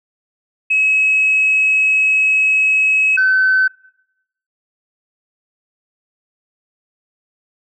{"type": "tone pair in turn", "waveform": "sine", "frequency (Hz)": [2565, 1525.2], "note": ["E7", "G6"], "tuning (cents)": [-48, -48], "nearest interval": "major sixth", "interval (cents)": 900, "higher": "first", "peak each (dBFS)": [-11, -9], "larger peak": "second", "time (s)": [[0.7, 3.17], [3.17, 3.68]], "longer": "first", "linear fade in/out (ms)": 10, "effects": ["noise-tail reverb RT60 0.8 s tail -22 dB re dry", "tanh soft clip ceiling -6 dBFS"]}